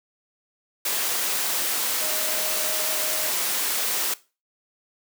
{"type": "tone in noise", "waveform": "sine", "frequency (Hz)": 622.3, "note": "D#5", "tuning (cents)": 0, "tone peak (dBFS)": -35, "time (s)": [2.01, 3.3], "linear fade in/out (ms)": 5, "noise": "white", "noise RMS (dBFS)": -25, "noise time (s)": [0.85, 4.14], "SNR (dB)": -13, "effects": ["noise-tail reverb RT60 0.3 s tail -19 dB re dry", "high-pass 300 Hz 12 dB/octave"]}